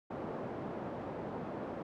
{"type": "band-pass noise", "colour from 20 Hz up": "pink", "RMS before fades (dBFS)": -41, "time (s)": [0.1, 1.83], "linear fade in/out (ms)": 10, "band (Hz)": [200, 750], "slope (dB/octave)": 12, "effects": []}